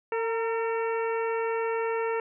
harmonic tone with a mistuned harmonic, 452.9 Hz, A#4, 50 cents flat, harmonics 1 / 2 / 3 / 4 / 5 / 6, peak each -27 / -33 / -37 / -39 / -41 / -43 dBFS, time 0.12-2.2 s, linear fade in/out 2 ms, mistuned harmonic 2, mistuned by +38 cents, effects none

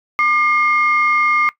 sine tone pair together, 1200 / 2138 Hz, D6 / C7, +37 / +37 cents, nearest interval minor seventh, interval 1000 cents, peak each -14 dBFS, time 0.19-1.49 s, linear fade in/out 0 ms, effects noise-tail reverb RT60 0.1 s tail -19 dB re dry + tanh soft clip ceiling -5 dBFS

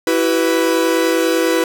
45% pulse chord, E suspended second, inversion none, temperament equal with one note detuned, 329.6 / 379.7 / 493.9 Hz, E4 / F#4 / B4, 0 / +45 / 0 cents, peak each -17 / -20 / -17 dBFS, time 0.07-1.64 s, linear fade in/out 2 ms, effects none

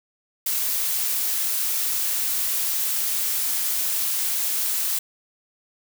blue noise, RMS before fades -24 dBFS, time 0.46-4.99 s, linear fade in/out 5 ms, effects none

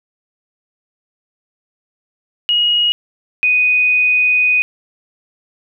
sine tone pair in turn, 2889 / 2489 Hz, F#7 / D#7, -42 / 0 cents, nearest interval minor third, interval 258 cents, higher first, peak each -11 / -10 dBFS, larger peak second, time 2.49-2.92 / 3.43-4.62 s, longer second, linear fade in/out 0 ms, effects none

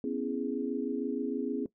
sine chord, C# minor seventh, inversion third, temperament equal with one note detuned, 246.9 / 273.4 / 329.6 / 415.3 Hz, B3 / C#4 / E4 / G#4, 0 / -24 / 0 / 0 cents, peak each -35 / -34 / -38 / -36 dBFS, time 0.04-1.66 s, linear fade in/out 2 ms, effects noise-tail reverb RT60 0.1 s tail -18 dB re dry

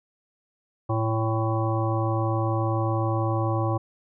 harmonic tone, 111.6 Hz, A2, 25 cents sharp, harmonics 1 / 3 / 5 / 7 / 9 / 10, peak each -24 / -29 / -31 / -32 / -34 / -34 dBFS, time 0.89-3.78 s, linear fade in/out 10 ms, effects none

